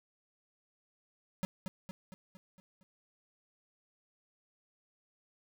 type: tone with echo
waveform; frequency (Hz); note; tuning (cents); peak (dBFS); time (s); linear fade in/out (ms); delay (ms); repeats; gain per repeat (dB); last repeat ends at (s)
square; 187.2; F#3; +20; -32; 1.43-1.45; 0; 230; 6; -5; 2.83
effects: none